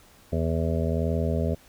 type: harmonic tone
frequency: 81.6 Hz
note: E2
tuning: 17 cents flat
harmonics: 1 / 2 / 3 / 5 / 6 / 7 / 8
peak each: -26 / -29 / -31 / -33 / -34 / -34 / -35 dBFS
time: 0.32-1.55 s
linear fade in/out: 10 ms
effects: pink hiss -55 dBFS RMS until 1.68 s